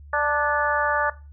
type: harmonic tone with a mistuned harmonic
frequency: 294.4 Hz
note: D4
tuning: 4 cents sharp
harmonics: 2 / 3 / 4 / 5 / 6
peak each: -26 / -26 / -26 / -26 / -26 dBFS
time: 0.13-1.1 s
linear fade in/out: 5 ms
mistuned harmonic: 6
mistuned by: -33 cents
effects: noise-tail reverb RT60 0.3 s tail -17 dB re dry + added 72 Hz sine -41 dBFS peak until 1.32 s